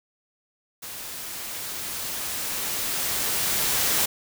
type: noise with level ramp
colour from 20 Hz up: white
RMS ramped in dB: -37 to -22 dBFS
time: 0.82-4.06 s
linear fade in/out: 10 ms
effects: none